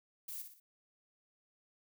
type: noise with echo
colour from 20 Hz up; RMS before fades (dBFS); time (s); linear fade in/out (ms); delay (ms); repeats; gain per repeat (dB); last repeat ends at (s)
violet; -44; 0.28-0.42; 5; 60; 3; -7; 0.6
effects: none